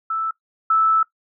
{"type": "tone pair in turn", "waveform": "sine", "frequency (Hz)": [1318.5, 1313.6], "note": ["E6", "E6"], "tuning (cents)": [0, -6], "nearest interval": "unison", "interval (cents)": 6, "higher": "first", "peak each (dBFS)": [-20, -13], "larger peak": "second", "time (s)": [[0.1, 0.31], [0.7, 1.03]], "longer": "second", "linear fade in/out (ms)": 5, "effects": ["noise-tail reverb RT60 0.1 s tail -18 dB re dry"]}